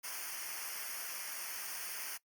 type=noise with comb filter; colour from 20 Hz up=white; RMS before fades=-42 dBFS; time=0.03-2.18 s; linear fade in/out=20 ms; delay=0.26 ms; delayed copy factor=-1; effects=noise-tail reverb RT60 0.1 s tail -19 dB re dry + Opus 48 kbps